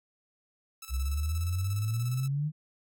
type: tone with tremolo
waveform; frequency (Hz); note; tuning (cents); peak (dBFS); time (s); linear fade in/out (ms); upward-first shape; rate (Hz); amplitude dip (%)
5% pulse; 1313; E6; -7; -29; 0.82-2.28; 5; square; 17; 60
type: exponential sweep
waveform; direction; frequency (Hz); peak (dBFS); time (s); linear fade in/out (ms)
sine; up; 62.6 to 155.8; -27; 0.89-2.52; 50
effects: none